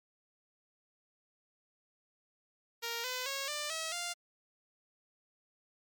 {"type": "tone with pitch steps", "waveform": "5% pulse", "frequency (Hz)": [466.2, 505.5, 548, 594.2, 644.2, 698.5], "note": ["A#4", "B4", "C#5", "D5", "E5", "F5"], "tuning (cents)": [0, 40, -20, 20, -40, 0], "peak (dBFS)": -24, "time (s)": [2.82, 4.14], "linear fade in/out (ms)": 20, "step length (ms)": 220, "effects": ["MP3 96 kbps"]}